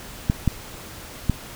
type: clicks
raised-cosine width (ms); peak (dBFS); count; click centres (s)
5; -5; 3; 0.299 / 0.477 / 1.297
effects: pink hiss -39 dBFS RMS until 1.55 s